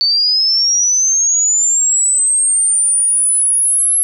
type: linear sweep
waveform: sine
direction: up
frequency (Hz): 4479 to 11175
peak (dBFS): -10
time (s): 0.01-4.03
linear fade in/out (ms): 0
effects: 8-bit